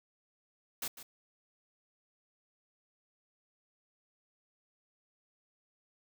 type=noise with echo; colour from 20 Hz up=white; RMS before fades=-37 dBFS; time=0.82-0.88 s; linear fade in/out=5 ms; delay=150 ms; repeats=1; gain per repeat=-12 dB; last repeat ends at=1.03 s; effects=none